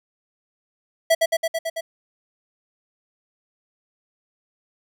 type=tone with echo; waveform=square; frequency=656 Hz; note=E5; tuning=9 cents flat; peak=-14 dBFS; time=1.1-1.15 s; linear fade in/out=10 ms; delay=110 ms; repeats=6; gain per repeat=-2 dB; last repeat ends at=1.81 s; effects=none